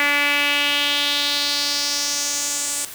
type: tone with band-pass filter sweep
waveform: sawtooth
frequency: 288.2 Hz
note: D4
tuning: 33 cents flat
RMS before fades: -21 dBFS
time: 0-2.85 s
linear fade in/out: 2 ms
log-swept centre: 2100 to 8300 Hz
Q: 3.2
effects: white hiss -36 dBFS RMS until 2.94 s